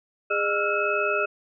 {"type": "tone cluster", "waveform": "sine", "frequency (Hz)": [410.8, 608, 1335, 1416, 2582], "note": ["G#4", "D#5", "E6", "F6", "E7"], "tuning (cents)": [-19, -40, 22, 23, -37], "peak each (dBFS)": -28, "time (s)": [0.3, 1.26], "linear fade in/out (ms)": 10, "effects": []}